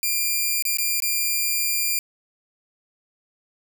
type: tone with dropouts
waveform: 5% pulse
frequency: 2389 Hz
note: D7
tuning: 29 cents sharp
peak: -11 dBFS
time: 0.03-1.99 s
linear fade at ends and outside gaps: 1 ms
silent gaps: 0.624-0.652 / 0.771-0.785 / 1.002-1.022 s
effects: none